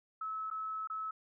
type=tone with dropouts; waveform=sine; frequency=1297 Hz; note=E6; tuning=28 cents flat; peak=-36 dBFS; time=0.21-1.11 s; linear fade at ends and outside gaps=5 ms; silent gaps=0.502-0.511 / 0.874-0.899 s; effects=none